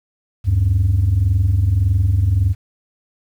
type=tone pair together; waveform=sine; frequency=76.29 / 98 Hz; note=D#2 / G2; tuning=-34 / 0 cents; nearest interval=major third; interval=434 cents; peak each=-16 / -12 dBFS; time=0.44-2.55 s; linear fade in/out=50 ms; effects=tanh soft clip ceiling -9 dBFS + 8-bit